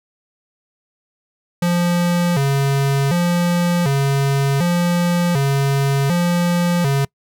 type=tone with vibrato; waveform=square; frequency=155.4 Hz; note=D#3; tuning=2 cents flat; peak=-15 dBFS; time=1.62-7.05 s; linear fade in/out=5 ms; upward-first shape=square; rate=0.67 Hz; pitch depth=200 cents each way; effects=noise-tail reverb RT60 0.1 s tail -25 dB re dry